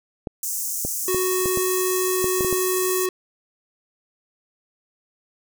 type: clicks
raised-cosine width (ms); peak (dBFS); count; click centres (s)
2; -14; 9; 0.272 / 0.85 / 1.146 / 1.458 / 1.574 / 2.243 / 2.408 / 2.447 / 2.527
type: high-pass noise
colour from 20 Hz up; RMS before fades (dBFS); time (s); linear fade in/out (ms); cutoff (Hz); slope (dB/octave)
pink; -27; 0.43-3.06; 2; 6000; 48
type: tone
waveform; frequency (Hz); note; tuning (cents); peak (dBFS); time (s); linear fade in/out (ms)
square; 370; F#4; 0; -22; 1.08-3.09; 2
effects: none